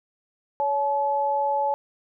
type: tone pair together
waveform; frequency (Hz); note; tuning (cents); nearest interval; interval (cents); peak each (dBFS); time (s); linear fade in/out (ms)
sine; 562 / 859; C#5 / A5; +24 / -42; perfect fifth; 734; -26 / -22; 0.6-1.74; 0
effects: none